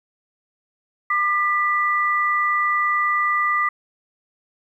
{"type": "tone pair together", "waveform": "sine", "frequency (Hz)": [1200, 1970.8], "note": ["D6", "B6"], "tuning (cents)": [37, -4], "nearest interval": "major sixth", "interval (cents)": 859, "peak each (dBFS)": [-19, -21], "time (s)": [1.1, 3.69], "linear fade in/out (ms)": 5, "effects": ["9-bit"]}